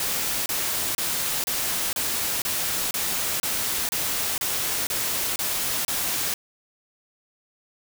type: noise bursts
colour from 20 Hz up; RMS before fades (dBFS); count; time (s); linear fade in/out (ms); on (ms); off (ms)
white; -26; 13; 0-6.34; 2; 460; 30
effects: none